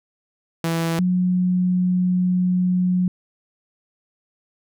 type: tone pair in turn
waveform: sawtooth / sine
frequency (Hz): 165.4 / 181.47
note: E3 / F#3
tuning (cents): +6 / -33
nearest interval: major second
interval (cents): 161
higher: second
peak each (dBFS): -16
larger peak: neither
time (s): 0.64-0.99 / 0.99-3.08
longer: second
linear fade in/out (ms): 2
effects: none